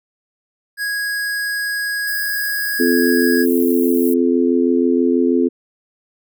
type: tone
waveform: square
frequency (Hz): 1655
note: G#6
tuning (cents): -6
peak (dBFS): -20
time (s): 0.77-3.46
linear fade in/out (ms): 50
type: high-pass noise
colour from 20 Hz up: white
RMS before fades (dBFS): -28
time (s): 2.07-4.14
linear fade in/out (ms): 5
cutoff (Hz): 12000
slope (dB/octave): 24
type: harmonic tone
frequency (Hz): 86.2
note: F2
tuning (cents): -22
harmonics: 3 / 4 / 5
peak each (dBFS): -15 / -17 / -19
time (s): 2.79-5.49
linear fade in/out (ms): 20
effects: none